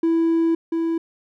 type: tone pair in turn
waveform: triangle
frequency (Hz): 330 / 330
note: E4 / E4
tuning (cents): +2 / +2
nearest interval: unison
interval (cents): 0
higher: neither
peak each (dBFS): -13 / -17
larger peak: first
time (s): 0.03-0.55 / 0.72-0.98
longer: first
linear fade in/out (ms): 5
effects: tanh soft clip ceiling -10 dBFS